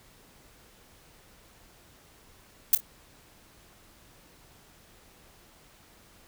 violet noise with echo, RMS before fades -18 dBFS, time 2.73-2.75 s, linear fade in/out 2 ms, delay 27 ms, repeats 2, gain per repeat -12 dB, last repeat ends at 2.804 s, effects pink hiss -57 dBFS RMS until 6.27 s

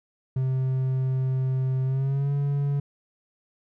triangle tone with pitch glide, 130.81 to 141.83 Hz, C3 to C#3, 0 to +40 cents, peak -20 dBFS, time 0.36-2.8 s, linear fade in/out 5 ms, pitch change +140 cents, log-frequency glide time 1.84-2.32 s, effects none

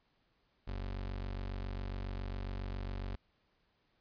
30% pulse tone, 47.3 Hz, F#1, 39 cents sharp, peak -35 dBFS, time 0.67-3.16 s, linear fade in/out 10 ms, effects pink hiss -75 dBFS RMS until 4 s + resampled to 11025 Hz

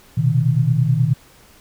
sine tone cluster, 120.3 / 129.7 / 157.1 Hz, B2 / C3 / D#3, -45 / -15 / +17 cents, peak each -18 dBFS, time 0.17-1.14 s, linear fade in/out 10 ms, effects pink hiss -49 dBFS RMS until 1.6 s

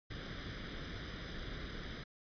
pink noise with comb filter, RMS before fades -44 dBFS, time 0.1-2.04 s, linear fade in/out 10 ms, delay 0.57 ms, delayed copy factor +0.7, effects resampled to 11025 Hz

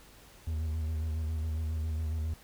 triangle tone with vibrato, 78.9 Hz, D#2, 25 cents sharp, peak -28 dBFS, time 0.47-2.34 s, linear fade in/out 5 ms, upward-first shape square, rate 7.3 Hz, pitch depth 31 cents each way, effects added 50 Hz sine -62 dBFS peak until 2.43 s + pink hiss -56 dBFS RMS until 2.43 s

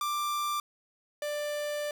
45% pulse tone pair in turn, 1181 / 590.5 Hz, D6 / D5, +9 / +9 cents, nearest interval octave, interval 1200 cents, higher first, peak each -29 / -31 dBFS, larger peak first, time 0.01-0.6 / 1.22-1.91 s, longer second, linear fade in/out 2 ms, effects none

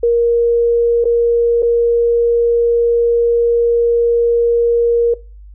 sine tone with dropouts, 470.4 Hz, A#4, 16 cents sharp, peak -9 dBFS, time 0.03-5.14 s, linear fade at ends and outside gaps 5 ms, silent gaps 1.043-1.053 / 1.623-1.628 s, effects noise-tail reverb RT60 0.3 s tail -20 dB re dry + added 50 Hz sine -34 dBFS peak until 5.54 s

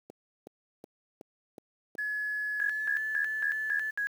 click train, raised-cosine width 2 ms, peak -28 dBFS, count 6, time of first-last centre 0.1-1.952 s, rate 2.7 Hz
sine tone with pitch glide, 1700 to 1737.7 Hz, G#6 to A6, +40 to -22 cents, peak -30 dBFS, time 1.98-3.91 s, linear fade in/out 10 ms, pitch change +38 cents, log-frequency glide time 2.57-3 s
sine tone bursts, 1661.2 Hz, G#6, in tune, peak -28 dBFS, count 6, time 2.6-4.07 s, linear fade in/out 0 ms, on 95 ms, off 180 ms
effects high-pass 300 Hz 12 dB/octave + 9-bit

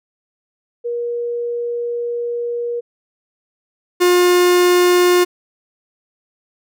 sine / 45% pulse tone pair in turn, 476 / 356.6 Hz, A#4 / F4, +36 / +36 cents, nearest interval perfect fourth, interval 500 cents, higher first, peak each -19 / -10 dBFS, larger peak second, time 0.84-2.81 / 4-5.25 s, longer first, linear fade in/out 20 ms, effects none

